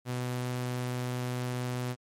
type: tone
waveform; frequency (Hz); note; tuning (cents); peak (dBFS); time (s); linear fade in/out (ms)
sawtooth; 124.5; B2; +14; -27; 0.05-1.96; 50
effects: MP3 64 kbps